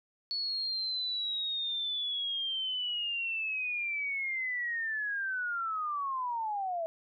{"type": "linear sweep", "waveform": "sine", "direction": "down", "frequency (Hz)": [4423, 643], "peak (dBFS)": -31, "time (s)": [0.31, 6.86], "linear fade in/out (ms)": 0, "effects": []}